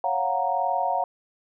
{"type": "chord", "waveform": "sine", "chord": "Gb major seventh", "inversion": "second", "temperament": "equal", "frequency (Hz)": [554.4, 698.5, 740, 932.3], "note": ["Db5", "F5", "Gb5", "Bb5"], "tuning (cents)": [0, 0, 0, 0], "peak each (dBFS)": [-31, -27, -26, -27], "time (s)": [0.04, 1.04], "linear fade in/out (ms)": 2, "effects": []}